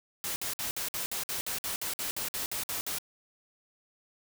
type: noise bursts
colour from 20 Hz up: white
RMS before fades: -34 dBFS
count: 16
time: 0.24-2.985 s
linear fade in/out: 0 ms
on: 120 ms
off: 55 ms
effects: none